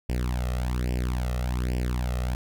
sawtooth tone with flanger, 61.74 Hz, B1, in tune, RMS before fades -27 dBFS, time 0.09-2.35 s, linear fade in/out 0 ms, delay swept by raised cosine 0.38 to 1.58 ms, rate 1.2 Hz, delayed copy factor +0.85, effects none

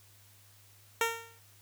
10% pulse tone with exponential decay, 458.8 Hz, A#4, 28 cents flat, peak -16 dBFS, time 1.01-1.39 s, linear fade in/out 1 ms, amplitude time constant 81 ms, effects added 101 Hz sine -61 dBFS peak until 1.61 s + white hiss -61 dBFS RMS until 1.61 s

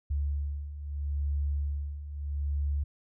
sine beating tone pair, 71.3 / 72.07 Hz, C#2 / D2, +49 / -32 cents, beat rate 0.77 Hz, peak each -35 / -30 dBFS, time 0.1-2.84 s, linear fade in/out 10 ms, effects none

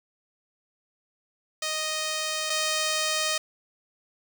5% pulse tone pair in turn, 622.3 / 622.3 Hz, D#5 / D#5, 0 / 0 cents, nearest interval unison, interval 0 cents, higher neither, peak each -16 / -13 dBFS, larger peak second, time 1.62-2.5 / 2.5-3.38 s, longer neither, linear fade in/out 5 ms, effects none

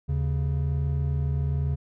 triangle tone pair together, 77.78 / 138.79 Hz, D#2 / C#3, 0 / +2 cents, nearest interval minor seventh, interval 1002 cents, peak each -24 dBFS, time 0.08-1.76 s, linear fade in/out 20 ms, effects none

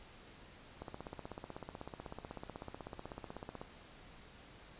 click train, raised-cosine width 1 ms, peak -30 dBFS, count 46, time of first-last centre 0.82-3.615 s, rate 16.1 Hz, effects pink hiss -57 dBFS RMS until 4.79 s + resampled to 8000 Hz

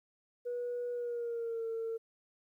sine tone with pitch glide, 485.8 to 453.3 Hz, B4 to A#4, -29 to -48 cents, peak -33 dBFS, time 0.45-1.98 s, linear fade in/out 20 ms, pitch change -119 cents, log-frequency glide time 0.92-1.66 s, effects tanh soft clip ceiling -31 dBFS + 12-bit

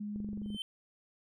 sine tone, 207.7 Hz, G#3, in tune, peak -36 dBFS, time 0-0.57 s, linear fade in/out 10 ms
click train, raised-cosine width 3 ms, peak -33 dBFS, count 10, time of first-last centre 0.16-0.546 s, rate 23.3 Hz
triangle tone with exponential growth, 3091 Hz, G7, 25 cents flat, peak -31 dBFS, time 0.43-0.62 s, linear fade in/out 1 ms, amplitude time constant 41 ms
effects none

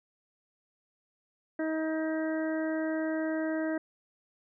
harmonic tone, 316.7 Hz, D#4, 31 cents sharp, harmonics 1 / 2 / 3 / 4 / 5 / 6, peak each -30 / -34 / -47 / -48 / -41 / -44 dBFS, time 1.59-3.78 s, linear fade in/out 5 ms, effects none

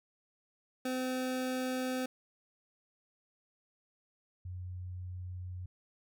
25% pulse / sine tone pair in turn, 256.4 / 90.65 Hz, C4 / F#2, -35 / -35 cents, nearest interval octave + tritone, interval 1800 cents, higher first, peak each -29 / -39 dBFS, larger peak first, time 0.85-2.06 / 4.45-5.66 s, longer neither, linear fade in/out 5 ms, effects none

